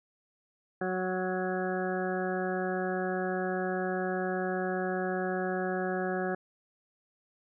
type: harmonic tone with a mistuned harmonic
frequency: 185 Hz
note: F#3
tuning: in tune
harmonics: 1 / 2 / 3 / 4 / 6 / 7 / 8 / 9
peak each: -35 / -33 / -37 / -36 / -48 / -45 / -43 / -39 dBFS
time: 0.81-6.35 s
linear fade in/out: 5 ms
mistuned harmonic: 8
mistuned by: -17 cents
effects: none